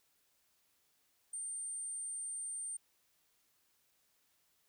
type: tone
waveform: sine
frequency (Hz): 8870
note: C#9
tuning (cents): 0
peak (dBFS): -39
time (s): 1.33-2.77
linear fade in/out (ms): 5
effects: white hiss -75 dBFS RMS until 4.68 s